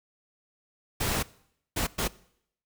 pink noise bursts at uneven times, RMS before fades -28 dBFS, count 3, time 1-1.23 / 1.76-1.87 / 1.98-2.08 s, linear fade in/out 10 ms, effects noise-tail reverb RT60 0.7 s tail -21 dB re dry

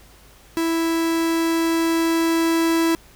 45% pulse tone with level ramp, 329.6 Hz, E4, in tune, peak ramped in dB -19 to -16 dBFS, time 0.57-2.95 s, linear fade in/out 0 ms, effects added 50 Hz sine -51 dBFS peak until 3.15 s + pink hiss -50 dBFS RMS until 3.15 s

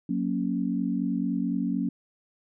sine chord, F# major, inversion none, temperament equal with one note detuned, 183.61 / 233.1 / 277.2 Hz, F#3 / A#3 / C#4, -13 / 0 / 0 cents, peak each -29 dBFS, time 0.09-1.89 s, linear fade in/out 5 ms, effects none

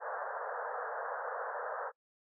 pink band-pass noise, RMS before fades -39 dBFS, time 0-1.92 s, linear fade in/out 50 ms, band 460 to 1700 Hz, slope 96 dB/octave, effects noise-tail reverb RT60 0.1 s tail -25 dB re dry

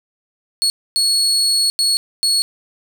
35% pulse tone bursts at uneven times, 4358 Hz, C#8, 30 cents flat, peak -12 dBFS, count 4, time 0.62-0.7 / 0.96-1.7 / 1.79-1.97 / 2.23-2.42 s, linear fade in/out 0 ms, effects none

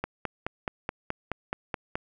click train, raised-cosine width 0.5 ms, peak -14 dBFS, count 10, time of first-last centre 0.04-1.955 s, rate 4.7 Hz, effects none

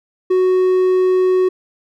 triangle tone, 370 Hz, F#4, in tune, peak -9 dBFS, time 0.3-1.49 s, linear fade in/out 10 ms, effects none

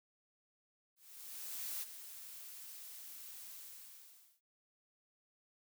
blue noise with ADSR envelope, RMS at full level -41 dBFS, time 0.96-4.41 s, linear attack 860 ms, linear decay 24 ms, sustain -10 dB, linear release 860 ms, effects none

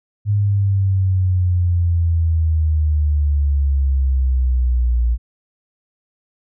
sine exponential sweep, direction down, 103.83 to 58.27 Hz, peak -13 dBFS, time 0.25-5.18 s, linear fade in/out 50 ms, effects none

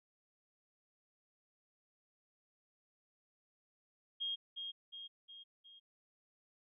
sine tone with echo, 3244 Hz, G#7, 41 cents flat, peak -36 dBFS, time 4.2-4.36 s, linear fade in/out 20 ms, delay 360 ms, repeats 4, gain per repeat -5 dB, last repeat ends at 5.8 s, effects none

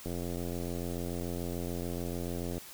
click train, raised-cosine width 2 ms, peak -24 dBFS, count 220, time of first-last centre 0.06-2.58 s, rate 86.9 Hz, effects white hiss -49 dBFS RMS until 2.73 s

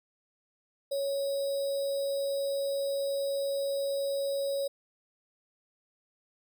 sine tone with sample-and-hold, 554.4 Hz, C#5, in tune, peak -28 dBFS, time 0.91-4.68 s, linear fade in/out 10 ms, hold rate 4410 Hz, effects none

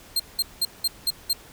sawtooth tone bursts, 4186 Hz, C8, in tune, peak -17 dBFS, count 6, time 0.16-1.332 s, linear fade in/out 5 ms, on 37 ms, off 190 ms, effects pink hiss -48 dBFS RMS until 1.52 s

